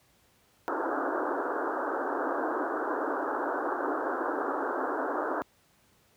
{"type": "band-pass noise", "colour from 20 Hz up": "pink", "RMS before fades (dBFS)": -31, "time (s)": [0.68, 5.42], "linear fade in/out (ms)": 0, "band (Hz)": [270, 1600], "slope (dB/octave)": 96, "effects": ["pink hiss -65 dBFS RMS until 6.16 s", "high-pass 60 Hz 12 dB/octave"]}